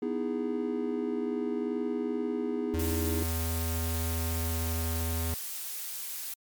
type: chord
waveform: triangle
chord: E major seventh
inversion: second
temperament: just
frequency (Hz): 247.2 / 309 / 329.6 / 412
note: B3 / D#4 / E4 / G#4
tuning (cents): +2 / -12 / 0 / -14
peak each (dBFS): -31 / -34 / -35 / -31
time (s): 0.02-3.23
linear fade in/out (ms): 5
type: tone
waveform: square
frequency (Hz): 82.41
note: E2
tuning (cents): 0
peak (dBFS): -30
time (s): 2.74-5.34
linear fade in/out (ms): 0
type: noise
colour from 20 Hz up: blue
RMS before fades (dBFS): -37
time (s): 2.79-6.34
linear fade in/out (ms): 5
effects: MP3 96 kbps